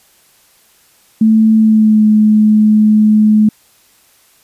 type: tone with pitch glide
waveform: sine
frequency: 220 to 213.9 Hz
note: A3 to A3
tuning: 0 to -49 cents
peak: -5 dBFS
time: 1.21-3.49 s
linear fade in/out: 5 ms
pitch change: -49 cents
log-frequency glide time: 1.56-2.05 s
effects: white hiss -50 dBFS RMS until 4.43 s + resampled to 32000 Hz